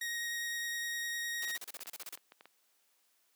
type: tone with vibrato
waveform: sawtooth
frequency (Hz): 1878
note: A#6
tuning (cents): +12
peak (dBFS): -32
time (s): 0.01-1.57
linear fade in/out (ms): 5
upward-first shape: sine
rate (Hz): 9.8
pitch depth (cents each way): 9
type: noise bursts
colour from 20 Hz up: white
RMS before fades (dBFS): -44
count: 12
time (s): 1.42-2.155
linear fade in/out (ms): 2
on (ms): 31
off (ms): 33
type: clicks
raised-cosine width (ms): 0.3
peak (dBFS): -36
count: 12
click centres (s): 1.434 / 1.478 / 1.575 / 1.749 / 1.793 / 1.859 / 2.032 / 2.129 / 2.175 / 2.321 / 2.409 / 2.456
effects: white hiss -73 dBFS RMS until 3.35 s + high-pass 300 Hz 12 dB/octave